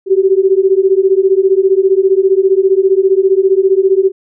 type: beating tone pair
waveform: sine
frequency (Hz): 376.5 / 391.5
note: F#4 / G4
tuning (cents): +30 / -2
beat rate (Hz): 15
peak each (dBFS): -10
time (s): 0.06-4.12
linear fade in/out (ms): 50
effects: none